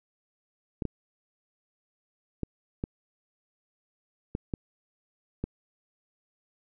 clicks, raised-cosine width 3 ms, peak -17 dBFS, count 7, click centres 0.822 / 0.853 / 2.433 / 2.839 / 4.351 / 4.538 / 5.44 s, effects none

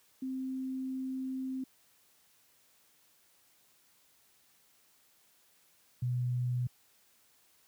sine tone pair in turn, 261.6 / 123.74 Hz, C4 / B2, 0 / +4 cents, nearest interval octave + minor second, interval 1296 cents, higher first, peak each -34 / -29 dBFS, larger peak second, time 0.22-1.64 / 6.02-6.67 s, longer first, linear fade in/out 5 ms, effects white hiss -67 dBFS RMS until 7.67 s + high-pass 60 Hz 12 dB/octave

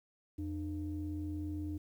sine tone pair together, 85.21 / 302.7 Hz, F2 / D#4, -42 / -48 cents, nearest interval octave + minor seventh, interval 2194 cents, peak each -38 / -38 dBFS, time 0.38-1.78 s, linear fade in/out 10 ms, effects tanh soft clip ceiling -30 dBFS + 11-bit

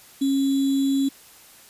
sine tone with sample-and-hold, 273.3 Hz, C#4, 24 cents flat, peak -18 dBFS, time 0.21-1.09 s, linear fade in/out 10 ms, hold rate 3675 Hz, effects white hiss -49 dBFS RMS until 1.69 s + resampled to 32000 Hz

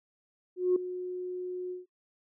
sine tone with ADSR envelope, 363.1 Hz, F#4, 33 cents flat, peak -19 dBFS, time 0.56-1.86 s, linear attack 200 ms, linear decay 4 ms, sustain -14 dB, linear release 150 ms, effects noise-tail reverb RT60 0.1 s tail -22 dB re dry + tanh soft clip ceiling -17 dBFS

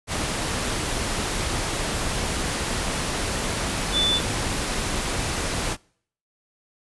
sine tone in noise, 3500 Hz, A7, 10 cents flat, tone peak -19 dBFS, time 3.92-4.21 s, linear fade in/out 50 ms, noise pink, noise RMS -26 dBFS, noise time 0.07-5.77 s, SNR +4 dB, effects noise-tail reverb RT60 0.6 s tail -26 dB re dry + resampled to 24000 Hz

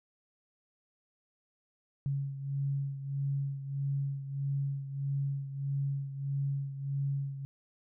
sine beating tone pair, 138.59 / 140.19 Hz, C#3 / C#3, 0 / +20 cents, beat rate 1.6 Hz, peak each -32 / -38 dBFS, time 2.06-7.45 s, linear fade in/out 0 ms, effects none

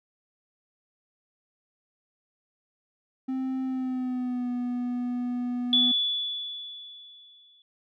triangle tone with pitch glide, 261.6 to 245.5 Hz, C4 to B3, 0 to -10 cents, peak -25 dBFS, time 3.28-5.92 s, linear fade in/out 10 ms, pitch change -110 cents, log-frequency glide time 3.64-4.49 s
sine tone with exponential decay, 3439 Hz, A7, 40 cents flat, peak -17 dBFS, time 5.73-7.62 s, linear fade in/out 1 ms, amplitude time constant 410 ms
effects none

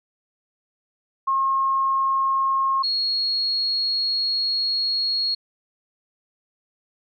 sine tone pair in turn, 1077 / 4308 Hz, C6 / C8, +50 / +50 cents, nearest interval 2 octaves, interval 2400 cents, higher second, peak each -18 / -20 dBFS, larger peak first, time 1.27-2.83 / 2.83-5.35 s, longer second, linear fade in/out 10 ms, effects none

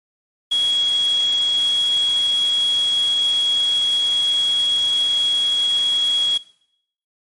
sine tone in noise, 3322 Hz, G#7, in tune, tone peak -15 dBFS, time 0.51-6.38 s, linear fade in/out 10 ms, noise white, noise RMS -33 dBFS, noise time 0.51-6.38 s, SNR +15 dB, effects noise-tail reverb RT60 0.7 s tail -18 dB re dry + MP3 48 kbps

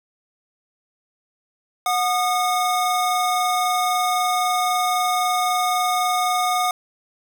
square tone pair together, 730 / 1224.6 Hz, F#5 / D#6, -24 / -28 cents, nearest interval major sixth, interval 896 cents, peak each -21 / -23 dBFS, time 1.86-6.71 s, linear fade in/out 2 ms, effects none

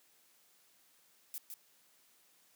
violet noise with echo, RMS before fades -42 dBFS, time 1.34-1.38 s, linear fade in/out 0 ms, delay 160 ms, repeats 1, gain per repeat -4 dB, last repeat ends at 1.54 s, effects white hiss -68 dBFS RMS until 2.55 s + high-pass 150 Hz 12 dB/octave

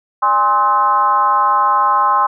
sine tone with frequency modulation, 1051 Hz, C6, 7 cents sharp, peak -10 dBFS, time 0.22-2.27 s, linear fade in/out 10 ms, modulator 230 Hz, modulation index 1, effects none

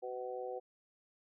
harmonic tone, 125.3 Hz, B2, 25 cents sharp, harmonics 3 / 4 / 5 / 6, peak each -45 / -41 / -52 / -45 dBFS, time 0.02-0.6 s, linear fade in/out 20 ms, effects none

